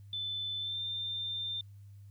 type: tone with pitch glide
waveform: sine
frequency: 3520 to 3590 Hz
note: A7 to A7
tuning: 0 to +34 cents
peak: -34 dBFS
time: 0.13-1.61 s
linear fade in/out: 2 ms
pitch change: +34 cents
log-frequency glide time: 0.59-0.81 s
effects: added 100 Hz sine -49 dBFS peak until 2.1 s + white hiss -75 dBFS RMS until 2.1 s